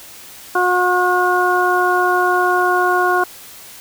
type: harmonic tone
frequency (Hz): 361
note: F#4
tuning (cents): -43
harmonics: 1 / 2 / 3 / 4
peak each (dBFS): -18 / -18 / -18 / -18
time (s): 0.55-3.24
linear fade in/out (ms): 5
effects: white hiss -38 dBFS RMS until 3.8 s